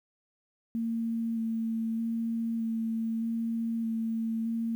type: tone with vibrato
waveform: sine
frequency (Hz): 227.1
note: A#3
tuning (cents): -45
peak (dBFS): -28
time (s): 0.75-4.75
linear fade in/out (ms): 0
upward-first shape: square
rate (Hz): 0.81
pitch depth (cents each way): 12
effects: 10-bit